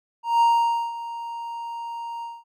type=tone with ADSR envelope; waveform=triangle; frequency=932.3 Hz; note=A#5; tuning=in tune; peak=-12 dBFS; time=0.23-2.44 s; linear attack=180 ms; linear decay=510 ms; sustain=-16 dB; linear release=210 ms; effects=none